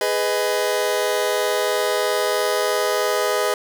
sawtooth chord, G# minor, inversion none, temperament just, 415.3 / 498.4 / 623 Hz, G#4 / B4 / D#5, 0 / +16 / +2 cents, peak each -19 dBFS, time 0.01-3.54 s, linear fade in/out 2 ms, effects none

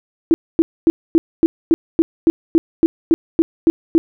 sine tone bursts, 329 Hz, E4, 3 cents flat, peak -7 dBFS, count 14, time 0.31-3.98 s, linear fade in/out 0 ms, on 30 ms, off 250 ms, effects none

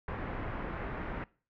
pink low-pass noise, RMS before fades -38 dBFS, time 0.08-1.24 s, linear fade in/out 2 ms, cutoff 2000 Hz, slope 24 dB/octave, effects noise-tail reverb RT60 0.4 s tail -22 dB re dry

